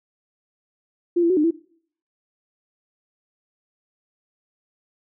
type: tone with pitch steps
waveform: sine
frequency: 347.1 / 337.3 / 371.2 / 301.4 / 332.7 Hz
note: F4 / E4 / F#4 / D4 / E4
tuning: -11 / +40 / +6 / +45 / +16 cents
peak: -15 dBFS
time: 1.16-1.51 s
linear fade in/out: 10 ms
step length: 70 ms
effects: noise-tail reverb RT60 0.6 s tail -23 dB re dry